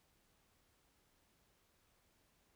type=silence; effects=pink hiss -75 dBFS RMS until 2.55 s